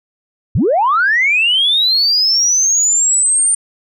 sine linear sweep, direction up, 69.6 to 9010 Hz, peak -9 dBFS, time 0.55-3.55 s, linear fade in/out 5 ms, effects tanh soft clip ceiling -5 dBFS

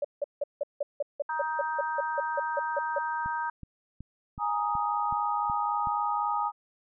sine tone bursts, 575 Hz, D5, 37 cents flat, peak -25 dBFS, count 16, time 0.02-2.986 s, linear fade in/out 5 ms, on 26 ms, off 170 ms
harmonic tone, 313.6 Hz, D#4, 14 cents sharp, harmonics 3 / 4 / 5, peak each -30 / -37 / -35 dBFS, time 1.29-3.5 s, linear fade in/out 5 ms
click train, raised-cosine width 5 ms, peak -29 dBFS, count 8, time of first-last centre 3.26-5.872 s, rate 2.68 Hz
sine chord, Ab suspended second, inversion none, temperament just, 830.6 / 934.4 / 1245.9 Hz, Ab5 / Bb5 / Eb6, 0 / +4 / +2 cents, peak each -30 / -31 / -30 dBFS, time 4.38-6.52 s, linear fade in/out 50 ms
effects none

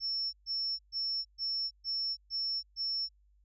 sine tone bursts, 5400 Hz, E8, 41 cents sharp, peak -31 dBFS, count 7, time 0-3.09 s, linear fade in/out 50 ms, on 330 ms, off 130 ms, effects added 50 Hz sine -63 dBFS peak until 3.44 s

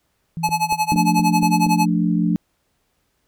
sine tone with exponential decay, 165.1 Hz, E3, 3 cents sharp, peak -23 dBFS, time 0.37-1.85 s, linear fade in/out 0 ms, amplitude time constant 320 ms
square tone with tremolo, 857 Hz, A5, 46 cents flat, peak -15 dBFS, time 0.43-1.86 s, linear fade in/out 10 ms, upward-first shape sine, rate 11 Hz, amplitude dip 95%
click train, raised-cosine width 2 ms, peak -18 dBFS, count 6, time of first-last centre 0.49-1.664 s, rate 4.26 Hz
sine chord, D minor, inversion first, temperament equal, 174.61 / 220 / 293.7 Hz, F3 / A3 / D4, 0 / 0 / 0 cents, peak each -18 / -21 / -22 dBFS, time 0.92-2.36 s, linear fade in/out 0 ms
effects pink hiss -68 dBFS RMS until 3.27 s

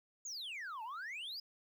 sine exponential two-way sweep, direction down then up, 7040 to 852 to 5120 Hz, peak -39 dBFS, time 0.25-1.4 s, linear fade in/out 5 ms, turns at 0.83 s, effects tanh soft clip ceiling -41 dBFS + 12-bit

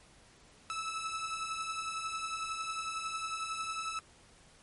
sawtooth beating tone pair, 1300 / 1311 Hz, E6 / E6, -24 / -10 cents, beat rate 11 Hz, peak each -38 / -33 dBFS, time 0.7-3.99 s, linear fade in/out 0 ms, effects pink hiss -60 dBFS RMS until 4.62 s + MP3 48 kbps

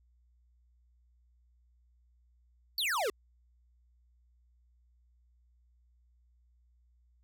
square exponential sweep, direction down, 4699 to 370 Hz, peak -30 dBFS, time 2.78-3.1 s, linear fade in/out 2 ms, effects added 60 Hz sine -64 dBFS peak until 7.23 s

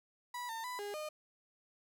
35% pulse tone with pitch steps, 979 / 904 / 995 / 409.1 / 611 Hz, B5 / A5 / B5 / G#4 / D#5, -15 / +47 / +13 / -26 / -32 cents, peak -38 dBFS, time 0.34-1.09 s, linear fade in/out 5 ms, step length 150 ms, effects none

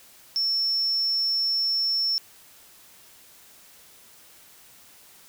sine tone, 5400 Hz, E8, 41 cents sharp, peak -20 dBFS, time 0.36-2.18 s, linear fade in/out 0 ms, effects tanh soft clip ceiling -19 dBFS + white hiss -52 dBFS RMS until 5.28 s

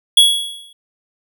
square tone with exponential decay, 3350 Hz, G#7, 14 cents sharp, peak -4 dBFS, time 0.17-0.73 s, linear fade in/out 5 ms, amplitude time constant 120 ms, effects none

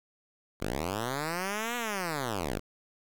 5% pulse linear two-way sweep, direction up then down, 40.67 to 245.6 to 40.67 Hz, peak -20 dBFS, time 0.6-2.6 s, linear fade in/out 20 ms, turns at 1.76 s, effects 8-bit

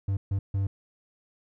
triangle tone bursts at uneven times, 98 Hz, G2, in tune, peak -22 dBFS, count 3, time 0.08-0.17 / 0.31-0.39 / 0.54-0.67 s, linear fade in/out 5 ms, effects none

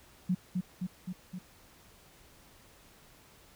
sine tone with echo, 182.2 Hz, F#3, 26 cents flat, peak -25 dBFS, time 0.29-0.35 s, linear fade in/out 10 ms, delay 260 ms, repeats 4, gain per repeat -3 dB, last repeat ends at 1.39 s, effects pink hiss -59 dBFS RMS until 3.55 s

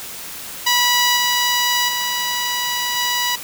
10% pulse tone with level steps, 977 Hz, B5, 19 cents flat, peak -5 / -7 / -11 / -9 dBFS, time 0.66-3.36 s, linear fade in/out 10 ms, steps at 1.16 / 1.88 / 2.96 s, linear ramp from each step 10 ms, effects white hiss -32 dBFS RMS until 3.43 s

